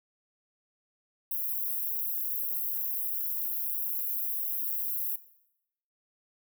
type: high-pass noise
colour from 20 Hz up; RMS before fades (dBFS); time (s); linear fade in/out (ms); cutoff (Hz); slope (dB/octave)
white; -32; 1.31-5.16; 5; 12000; 48
effects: noise-tail reverb RT60 0.8 s tail -17 dB re dry